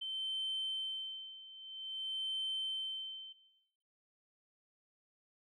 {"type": "tone with tremolo", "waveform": "sine", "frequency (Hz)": 3093, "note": "G7", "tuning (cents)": -24, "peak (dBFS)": -33, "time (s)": [0.01, 3.33], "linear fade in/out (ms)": 10, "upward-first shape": "sine", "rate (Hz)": 0.51, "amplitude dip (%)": 85, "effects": ["noise-tail reverb RT60 1.0 s tail -17 dB re dry", "tanh soft clip ceiling -32 dBFS"]}